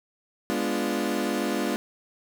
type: chord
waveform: 30% pulse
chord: G# diminished seventh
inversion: none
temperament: equal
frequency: 207.7 / 246.9 / 293.7 / 349.2 Hz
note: G#3 / B3 / D4 / F4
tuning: 0 / 0 / 0 / 0 cents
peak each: -28 dBFS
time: 0.5-1.76 s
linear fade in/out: 0 ms
effects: none